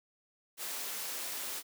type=high-pass noise; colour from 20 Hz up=white; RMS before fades=-39 dBFS; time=0.57-1.63 s; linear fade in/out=50 ms; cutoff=280 Hz; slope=12 dB/octave; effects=none